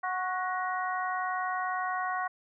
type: harmonic tone with a mistuned harmonic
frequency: 368.4 Hz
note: F#4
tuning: 7 cents flat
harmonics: 2 / 3 / 4 / 5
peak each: -33 / -33 / -37 / -38 dBFS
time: 0.03-2.28 s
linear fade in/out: 10 ms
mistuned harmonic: 5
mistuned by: +41 cents
effects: none